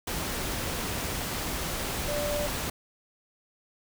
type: tone in noise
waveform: sine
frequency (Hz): 587.3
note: D5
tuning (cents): 0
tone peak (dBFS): -29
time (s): 2.08-2.47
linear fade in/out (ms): 5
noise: pink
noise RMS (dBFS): -32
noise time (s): 0.07-2.7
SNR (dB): 0
effects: none